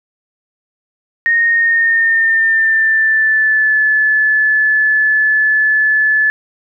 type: tone with pitch glide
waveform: sine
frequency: 1854 to 1729.8 Hz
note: A#6 to A6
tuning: -10 to -30 cents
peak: -9 dBFS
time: 1.26-6.3 s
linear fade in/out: 0 ms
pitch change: -120 cents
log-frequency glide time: 1.5-3.79 s
effects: none